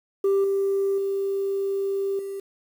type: tone with level steps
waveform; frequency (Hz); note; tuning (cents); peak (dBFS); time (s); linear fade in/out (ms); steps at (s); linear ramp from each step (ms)
sine; 393.2; G4; +5; -15 / -19 / -22 / -29; 0.24-2.4; 5; 0.44 / 0.98 / 2.19; 2
effects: tanh soft clip ceiling -17 dBFS + 8-bit